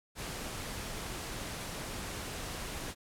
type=noise; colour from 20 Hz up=pink; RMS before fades=-40 dBFS; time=0.15-2.95 s; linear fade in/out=50 ms; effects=low-pass 12000 Hz 12 dB/octave